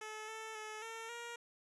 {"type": "tone with pitch steps", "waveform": "10% pulse", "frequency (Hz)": [432.1, 441.5, 431, 452.8, 471.7], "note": ["A4", "A4", "A4", "A4", "A#4"], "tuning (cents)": [-31, 6, -36, 50, 20], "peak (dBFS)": -36, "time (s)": [0.01, 1.36], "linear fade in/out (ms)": 5, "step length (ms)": 270, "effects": ["resampled to 24000 Hz"]}